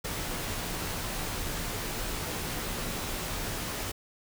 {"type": "noise with comb filter", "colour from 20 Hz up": "pink", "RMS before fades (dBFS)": -34, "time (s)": [0.04, 3.92], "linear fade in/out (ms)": 10, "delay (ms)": 15, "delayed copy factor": -0.5, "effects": []}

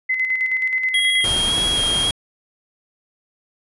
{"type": "tone with tremolo", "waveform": "sine", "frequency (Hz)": 2042, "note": "C7", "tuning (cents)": -43, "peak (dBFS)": -16, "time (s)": [0.09, 1.25], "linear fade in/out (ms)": 10, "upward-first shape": "square", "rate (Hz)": 9.4, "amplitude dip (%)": 45}
{"type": "tone with vibrato", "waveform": "square", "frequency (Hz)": 3268, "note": "G#7", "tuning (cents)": -29, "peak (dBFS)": -18, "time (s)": [0.94, 2.11], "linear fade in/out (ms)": 5, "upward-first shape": "square", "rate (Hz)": 1.8, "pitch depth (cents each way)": 16}
{"type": "noise", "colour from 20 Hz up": "pink", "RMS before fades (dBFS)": -26, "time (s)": [1.24, 2.11], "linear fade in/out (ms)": 2}
{"effects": ["resampled to 24000 Hz"]}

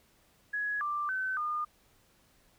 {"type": "tone with pitch steps", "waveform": "sine", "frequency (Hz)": [1676, 1181, 1526, 1215], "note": ["G#6", "D6", "G6", "D#6"], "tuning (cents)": [15, 9, -47, -42], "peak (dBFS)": -30, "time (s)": [0.53, 1.65], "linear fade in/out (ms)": 10, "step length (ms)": 280, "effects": ["pink hiss -66 dBFS RMS until 2.58 s"]}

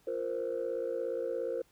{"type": "chord", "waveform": "sine", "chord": "F suspended fourth", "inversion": "none", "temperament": "equal", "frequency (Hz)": [349.2, 466.2, 523.3], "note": ["F4", "Bb4", "C5"], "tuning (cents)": [0, 0, 0], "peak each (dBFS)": [-39, -34, -34], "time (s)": [0.07, 1.62], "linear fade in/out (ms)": 5, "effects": ["tanh soft clip ceiling -26 dBFS", "pink hiss -67 dBFS RMS until 1.71 s"]}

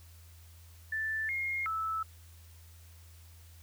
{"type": "tone with pitch steps", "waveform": "sine", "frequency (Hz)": [1763, 2140, 1310], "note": ["A6", "C7", "E6"], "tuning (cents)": [3, 38, -11], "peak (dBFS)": -31, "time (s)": [0.92, 2.03], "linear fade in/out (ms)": 5, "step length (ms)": 370, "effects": ["added 83 Hz sine -52 dBFS peak until 3.62 s", "white hiss -61 dBFS RMS until 3.62 s"]}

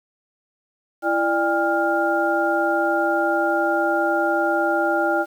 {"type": "tone cluster", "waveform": "sine", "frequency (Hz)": [335.5, 595, 805, 1402], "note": ["E4", "D5", "G5", "F6"], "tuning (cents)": [31, 22, 46, 6], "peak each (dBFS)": -23, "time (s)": [1.02, 5.26], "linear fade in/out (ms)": 50, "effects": ["8-bit"]}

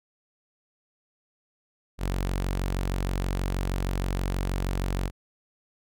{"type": "tone", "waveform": "sawtooth", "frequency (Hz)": 46.32, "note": "F#1", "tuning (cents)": 3, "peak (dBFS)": -22, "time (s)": [1.98, 5.11], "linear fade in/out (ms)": 50, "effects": []}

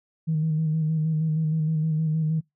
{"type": "tone with vibrato", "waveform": "sine", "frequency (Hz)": 157.3, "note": "D#3", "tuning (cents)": 19, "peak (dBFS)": -20, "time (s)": [0.27, 2.41], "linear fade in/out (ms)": 20, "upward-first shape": "square", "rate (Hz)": 6.4, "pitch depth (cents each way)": 30, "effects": ["noise-tail reverb RT60 0.2 s tail -26 dB re dry", "tanh soft clip ceiling -16 dBFS"]}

